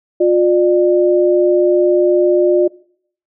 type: tone pair together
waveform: sine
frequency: 356 / 598.7 Hz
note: F4 / D5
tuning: +33 / +33 cents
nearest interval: major sixth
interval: 900 cents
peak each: -10 / -14 dBFS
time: 0.2-2.68 s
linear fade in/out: 10 ms
effects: noise-tail reverb RT60 0.6 s tail -22 dB re dry